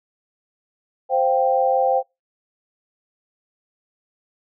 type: chord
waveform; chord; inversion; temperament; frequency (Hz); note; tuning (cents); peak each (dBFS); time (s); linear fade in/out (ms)
sine; C suspended fourth; none; equal; 523.3 / 698.5 / 784; C5 / F5 / G5; 0 / 0 / 0; -19 / -23 / -19; 1.09-2.03; 50
effects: noise-tail reverb RT60 0.2 s tail -23 dB re dry